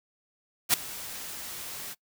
white noise with ADSR envelope, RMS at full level -19 dBFS, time 0.69-1.95 s, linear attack 47 ms, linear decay 4 ms, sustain -20 dB, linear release 31 ms, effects noise-tail reverb RT60 0.1 s tail -23 dB re dry

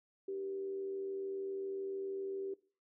sine tone with frequency modulation, 389.3 Hz, G4, 12 cents flat, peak -37 dBFS, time 0.28-2.54 s, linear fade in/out 5 ms, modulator 87.2 Hz, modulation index 0.28, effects noise-tail reverb RT60 0.4 s tail -21 dB re dry

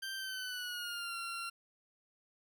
20% pulse tone with pitch glide, 1568 to 1372.9 Hz, G6 to F6, 0 to -30 cents, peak -34 dBFS, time 0.02-1.5 s, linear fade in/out 10 ms, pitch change -230 cents, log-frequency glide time 0.15-1.16 s, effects none

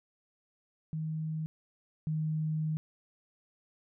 sine tone pair in turn, 157.4 / 155.95 Hz, D#3 / D#3, +20 / +4 cents, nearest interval unison, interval 16 cents, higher first, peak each -32 / -29 dBFS, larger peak second, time 0.93-1.46 / 2.07-2.77 s, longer second, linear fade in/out 0 ms, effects none

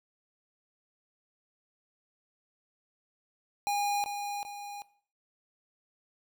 square tone with echo, 816 Hz, G#5, 31 cents flat, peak -28 dBFS, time 3.67-4.04 s, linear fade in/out 0 ms, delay 390 ms, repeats 2, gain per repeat -6 dB, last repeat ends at 4.82 s, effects noise-tail reverb RT60 0.5 s tail -18 dB re dry

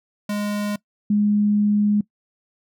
square / sine tone pair in turn, 206.7 / 207.5 Hz, G#3 / G#3, -8 / -1 cents, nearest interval unison, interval 7 cents, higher second, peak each -23 / -15 dBFS, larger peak second, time 0.29-0.76 / 1.1-2.01 s, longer second, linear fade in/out 5 ms, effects noise-tail reverb RT60 0.1 s tail -21 dB re dry

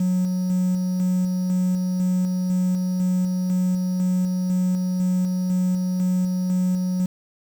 triangle tone with tremolo, 182.8 Hz, F#3, 21 cents flat, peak -15 dBFS, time 0-7.06 s, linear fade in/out 5 ms, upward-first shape square, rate 2 Hz, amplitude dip 30%, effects tanh soft clip ceiling -12 dBFS + 7-bit

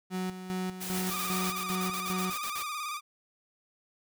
35% pulse tone with tremolo, 185 Hz, F#3, in tune, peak -29 dBFS, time 0.1-2.34 s, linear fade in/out 50 ms, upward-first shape square, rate 2.5 Hz, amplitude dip 65%
white noise, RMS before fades -38 dBFS, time 0.8-1.53 s, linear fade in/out 20 ms
white noise bursts, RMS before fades -39 dBFS, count 14, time 0.94-2.627 s, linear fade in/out 5 ms, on 75 ms, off 49 ms
sawtooth tone with vibrato, 1200 Hz, D6, 37 cents sharp, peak -30 dBFS, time 1.08-3.01 s, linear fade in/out 50 ms, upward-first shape square, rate 18 Hz, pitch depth 48 cents each way
effects none

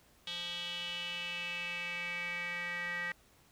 square tone with band-pass filter sweep, 174.61 Hz, F3, in tune, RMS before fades -39 dBFS, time 0.27-3.12 s, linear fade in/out 2 ms, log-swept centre 3400 to 1900 Hz, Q 5.8, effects pink hiss -65 dBFS RMS until 3.51 s

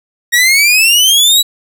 sawtooth exponential sweep, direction up, 1877 to 3951 Hz, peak -3 dBFS, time 0.32-1.43 s, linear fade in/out 20 ms, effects none

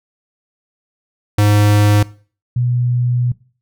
square / sine tone pair in turn, 103.83 / 122.66 Hz, G#2 / B2, 0 / -11 cents, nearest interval minor third, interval 289 cents, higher second, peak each -10 / -13 dBFS, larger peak first, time 1.38-2.03 / 2.56-3.32 s, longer second, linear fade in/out 5 ms, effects noise-tail reverb RT60 0.4 s tail -20 dB re dry

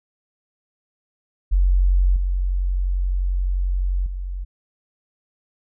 sine tone with level steps, 45.74 Hz, F#1, 19 cents flat, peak -13 / -18 / -25 dBFS, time 1.51-4.45 s, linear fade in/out 20 ms, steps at 2.16 / 4.06 s, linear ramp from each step 5 ms, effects none

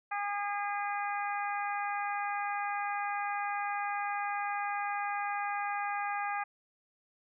harmonic tone, 407.5 Hz, G#4, 33 cents flat, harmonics 2 / 3 / 4 / 5 / 6, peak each -34 / -38 / -40 / -42 / -44 dBFS, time 0.11-6.44 s, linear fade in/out 10 ms, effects none

